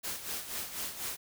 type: noise with tremolo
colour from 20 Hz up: white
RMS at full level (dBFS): -36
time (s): 0.03-1.17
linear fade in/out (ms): 20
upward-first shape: sine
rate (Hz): 4.1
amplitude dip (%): 65
effects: none